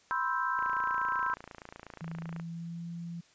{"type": "chord", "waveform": "sine", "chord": "C major seventh", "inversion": "third", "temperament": "equal", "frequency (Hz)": [987.8, 1046.5, 1318.5, 1568], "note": ["B5", "C6", "E6", "G6"], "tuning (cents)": [0, 0, 0, 0], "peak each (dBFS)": -34, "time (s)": [0.11, 1.34], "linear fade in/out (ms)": 0}
{"type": "click train", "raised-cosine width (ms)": 0.5, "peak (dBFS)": -29, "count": 52, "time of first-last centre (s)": [0.59, 2.399], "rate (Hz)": 28.2}
{"type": "tone with pitch glide", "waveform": "sine", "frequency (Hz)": [164.81, 170.03], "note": ["E3", "F3"], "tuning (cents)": [0, -46], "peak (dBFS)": -37, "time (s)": [2.01, 3.21], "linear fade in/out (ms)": 10, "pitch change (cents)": 54, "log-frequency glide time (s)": [2.13, 2.89]}
{"effects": ["white hiss -63 dBFS RMS until 3.34 s", "resampled to 16000 Hz"]}